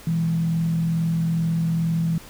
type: tone with frequency modulation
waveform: sine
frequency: 164.81 Hz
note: E3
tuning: in tune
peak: -19 dBFS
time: 0.07-2.18 s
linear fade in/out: 2 ms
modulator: 42.3 Hz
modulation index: 0.38
effects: pink hiss -44 dBFS RMS until 2.29 s